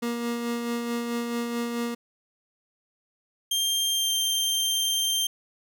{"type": "tone with tremolo", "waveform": "30% pulse", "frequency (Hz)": 236.4, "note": "A#3", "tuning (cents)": 24, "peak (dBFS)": -23, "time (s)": [0.02, 1.95], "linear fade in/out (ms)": 10, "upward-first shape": "sine", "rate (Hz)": 4.6, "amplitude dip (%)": 35}
{"type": "tone with pitch glide", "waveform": "sawtooth", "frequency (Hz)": [3185, 3159], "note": ["G7", "G7"], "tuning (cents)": [27, 13], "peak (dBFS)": -20, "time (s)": [3.51, 5.27], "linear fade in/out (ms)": 5, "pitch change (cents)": -14, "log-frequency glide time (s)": [3.92, 4.12]}
{"effects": []}